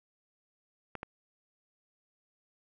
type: clicks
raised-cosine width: 0.5 ms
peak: -23 dBFS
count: 2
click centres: 0.953 / 1.031 s
effects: none